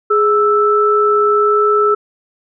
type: tone pair together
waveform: sine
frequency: 417.2 / 1318.5 Hz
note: G#4 / E6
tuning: +8 / 0 cents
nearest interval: octave + minor sixth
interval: 1992 cents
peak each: -12 dBFS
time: 0.1-1.95 s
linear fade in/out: 10 ms
effects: none